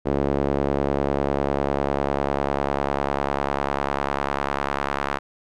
sawtooth tone with band-pass filter sweep, 70 Hz, C#2, 18 cents sharp, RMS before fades -24 dBFS, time 0.05-5.19 s, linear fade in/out 20 ms, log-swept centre 430 to 1200 Hz, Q 1.2, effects none

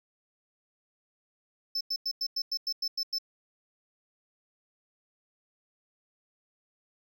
triangle tone bursts, 5274 Hz, E8, in tune, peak -27 dBFS, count 10, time 1.75-3.185 s, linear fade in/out 5 ms, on 58 ms, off 95 ms, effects none

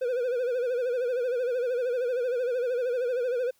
triangle tone with vibrato, 494.5 Hz, B4, 2 cents sharp, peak -23 dBFS, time 0.01-3.51 s, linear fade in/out 10 ms, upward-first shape sine, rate 13 Hz, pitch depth 88 cents each way, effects white hiss -67 dBFS RMS until 3.59 s

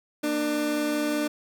30% pulse tone pair together, 233.1 / 298.1 Hz, A#3 / D4, 0 / +26 cents, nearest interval major third, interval 426 cents, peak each -31 / -22 dBFS, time 0.23-1.28 s, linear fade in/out 10 ms, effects none

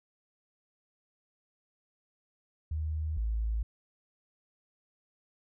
sine tone pair in turn, 77.78 / 55 Hz, D#2 / A1, 0 / 0 cents, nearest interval tritone, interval 600 cents, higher first, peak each -30 / -28 dBFS, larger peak second, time 2.71-3.17 / 3.17-3.63 s, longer neither, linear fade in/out 5 ms, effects none

